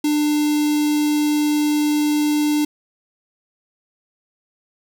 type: tone with notch filter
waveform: square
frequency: 298.4 Hz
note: D4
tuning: 28 cents sharp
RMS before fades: -18 dBFS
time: 0.04-2.65 s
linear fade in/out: 5 ms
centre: 1300 Hz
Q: 0.68
effects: none